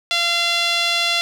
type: tone with band-pass filter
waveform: sawtooth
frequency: 687 Hz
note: F5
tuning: 29 cents flat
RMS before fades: -19 dBFS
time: 0.11-1.21 s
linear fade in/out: 0 ms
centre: 3500 Hz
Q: 2.1
effects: 7-bit